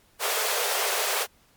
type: high-pass noise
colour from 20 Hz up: pink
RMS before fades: -26 dBFS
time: 0.19-1.27 s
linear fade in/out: 50 ms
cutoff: 400 Hz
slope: 96 dB/octave
effects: pink hiss -61 dBFS RMS until 1.56 s + MP3 96 kbps